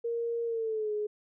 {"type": "tone with pitch glide", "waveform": "sine", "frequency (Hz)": [466.7, 420.6], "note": ["A#4", "G#4"], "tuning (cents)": [2, 22], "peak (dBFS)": -29, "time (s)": [0.04, 1.07], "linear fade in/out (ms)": 10, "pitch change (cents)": -180, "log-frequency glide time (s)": [0.45, 0.93], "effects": []}